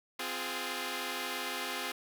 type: chord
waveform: 5% pulse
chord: F minor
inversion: second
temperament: equal with one note detuned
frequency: 258.6 / 349.2 / 415.3 Hz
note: C4 / F4 / Ab4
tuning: -20 / 0 / 0 cents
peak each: -28 dBFS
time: 0.19-1.92 s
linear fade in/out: 5 ms
effects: none